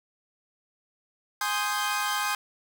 sawtooth chord, Ab major seventh, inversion none, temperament equal, 830.6 / 1046.5 / 1244.5 / 1568 Hz, Ab5 / C6 / Eb6 / G6, 0 / 0 / 0 / 0 cents, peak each -28 dBFS, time 1.41-2.35 s, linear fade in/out 2 ms, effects none

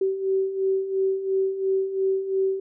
sine beating tone pair, 382.1 / 385 Hz, G4 / G4, -44 / -31 cents, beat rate 2.9 Hz, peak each -28 / -22 dBFS, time 0.01-2.6 s, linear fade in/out 5 ms, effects none

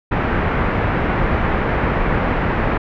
pink low-pass noise, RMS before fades -18 dBFS, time 0.11-2.78 s, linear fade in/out 10 ms, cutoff 2100 Hz, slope 24 dB/octave, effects none

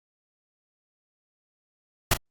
pink noise with echo, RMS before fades -19 dBFS, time 2.11-2.14 s, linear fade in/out 5 ms, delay 33 ms, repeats 1, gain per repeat -13 dB, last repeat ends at 2.173 s, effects Opus 48 kbps

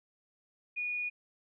sine tone, 2454 Hz, D#7, 25 cents flat, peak -32 dBFS, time 0.76-1.1 s, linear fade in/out 20 ms, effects none

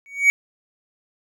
triangle tone with exponential growth, 2249 Hz, C#7, 24 cents sharp, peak -6 dBFS, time 0.06-0.3 s, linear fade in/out 0 ms, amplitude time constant 52 ms, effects none

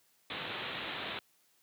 white low-pass noise, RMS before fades -40 dBFS, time 0.3-1.19 s, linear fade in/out 2 ms, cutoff 3900 Hz, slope 96 dB/octave, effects white hiss -70 dBFS RMS until 1.62 s + high-pass 100 Hz 12 dB/octave

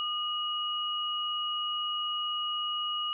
sine tone pair together, 1219.7 / 2901 Hz, D#6 / F#7, -35 / -35 cents, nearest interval octave + minor third, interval 1500 cents, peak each -34 / -31 dBFS, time 0-3.13 s, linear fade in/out 0 ms, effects none

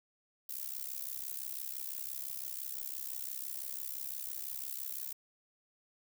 violet noise with amplitude modulation, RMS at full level -37 dBFS, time 0.49-5.13 s, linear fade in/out 5 ms, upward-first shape sine, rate 65.9 Hz, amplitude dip 95%, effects none

